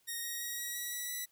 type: tone with pitch steps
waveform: 5% pulse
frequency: 1864.7 / 1880.9 / 1897.3 / 1913.8 / 1930.5 / 1947.3 / 1964.2 Hz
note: A#6 / A#6 / A#6 / A#6 / B6 / B6 / B6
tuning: 0 / +15 / +30 / +45 / -40 / -25 / -10 cents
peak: -27 dBFS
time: 0.07-1.26 s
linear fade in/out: 20 ms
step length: 170 ms
effects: white hiss -71 dBFS RMS until 1.31 s